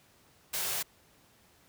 white band-stop noise, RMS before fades -33 dBFS, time 0.53-0.83 s, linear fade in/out 10 ms, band 200 to 350 Hz, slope 96 dB/octave, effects pink hiss -63 dBFS RMS until 1.68 s + high-pass 60 Hz 12 dB/octave

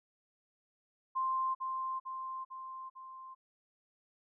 sine tone with echo, 1048 Hz, C6, 2 cents sharp, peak -30 dBFS, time 1.15-1.55 s, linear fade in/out 20 ms, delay 450 ms, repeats 4, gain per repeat -4 dB, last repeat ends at 3.35 s, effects none

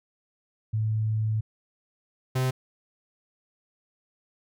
sine / 45% pulse tone pair in turn, 109.1 / 129.26 Hz, A2 / C3, -14 / -21 cents, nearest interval minor third, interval 293 cents, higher second, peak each -23 dBFS, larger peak neither, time 0.73-1.41 / 2.35-2.51 s, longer first, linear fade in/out 10 ms, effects none

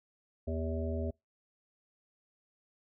harmonic tone with a mistuned harmonic, 81 Hz, E2, 30 cents flat, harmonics 1 / 3 / 5 / 7 / 8, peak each -34 / -39 / -41 / -42 / -43 dBFS, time 0.47-1.11 s, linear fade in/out 10 ms, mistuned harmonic 5, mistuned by -31 cents, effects noise-tail reverb RT60 0.2 s tail -26 dB re dry

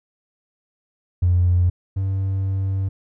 triangle tone pair in turn, 88.6 / 96.49 Hz, F2 / G2, +25 / -27 cents, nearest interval minor second, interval 148 cents, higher second, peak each -10 / -17 dBFS, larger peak first, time 1.22-1.7 / 1.96-2.89 s, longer second, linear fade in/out 10 ms, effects tanh soft clip ceiling -11 dBFS

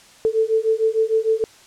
sine beating tone pair, 440 / 446.6 Hz, A4 / A4, 0 / +26 cents, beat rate 6.6 Hz, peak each -19 dBFS, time 0.25-1.44 s, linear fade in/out 0 ms, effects white hiss -48 dBFS RMS until 1.66 s + low-pass 8000 Hz 12 dB/octave

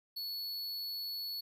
square tone, 4408 Hz, C#8, 11 cents flat, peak -38 dBFS, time 0.16-1.41 s, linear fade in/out 10 ms, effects 13-bit

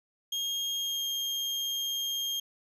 35% pulse tone with pitch glide, 3242 to 3218 Hz, G#7 to G7, -42 to +45 cents, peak -28 dBFS, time 0.32-2.4 s, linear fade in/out 5 ms, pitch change -13 cents, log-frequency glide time 0.79-1.05 s, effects resampled to 32000 Hz

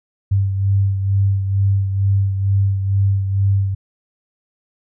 sine beating tone pair, 98 / 100.2 Hz, G2 / G2, 0 / +38 cents, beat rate 2.2 Hz, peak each -14 / -23 dBFS, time 0.31-3.75 s, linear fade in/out 10 ms, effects none

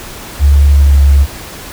sine tone with pitch glide, 71.1 to 69.88 Hz, C#2 to C#2, +45 to +15 cents, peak -3 dBFS, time 0.39-1.27 s, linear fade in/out 50 ms, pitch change -30 cents, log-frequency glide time 0.66-0.99 s, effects pink hiss -28 dBFS RMS until 1.72 s

